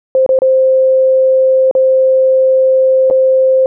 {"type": "tone with dropouts", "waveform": "sine", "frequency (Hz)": 524, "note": "C5", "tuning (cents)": 2, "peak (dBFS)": -6, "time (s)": [0.15, 3.66], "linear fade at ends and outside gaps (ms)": 1, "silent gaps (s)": [[0.263, 0.291], [0.389, 0.419], [1.712, 1.751], [3.101, 3.109]], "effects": []}